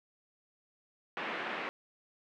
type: band-pass noise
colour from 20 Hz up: white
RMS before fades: -38 dBFS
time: 1.17-1.69 s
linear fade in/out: 0 ms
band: 210 to 2400 Hz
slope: 24 dB/octave
effects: none